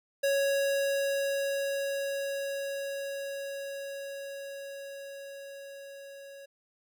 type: tone with level ramp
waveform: square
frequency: 554.4 Hz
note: C#5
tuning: in tune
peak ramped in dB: -25 to -46 dBFS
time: 0.23-6.46 s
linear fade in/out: 10 ms
effects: none